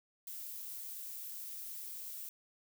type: noise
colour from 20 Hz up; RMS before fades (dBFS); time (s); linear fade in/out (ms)
violet; -45; 0.27-2.29; 2
effects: none